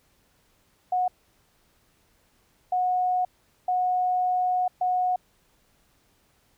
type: tone bursts at uneven times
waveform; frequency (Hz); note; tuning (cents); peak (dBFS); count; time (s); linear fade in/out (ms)
sine; 730; F#5; -24; -21; 4; 0.92-1.08 / 2.72-3.25 / 3.68-4.68 / 4.81-5.16; 5
effects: pink hiss -65 dBFS RMS until 6.57 s